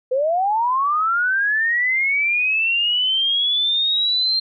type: linear sweep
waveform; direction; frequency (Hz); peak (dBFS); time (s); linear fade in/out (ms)
sine; up; 493.9 to 4186; -16; 0.11-4.4; 10
effects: none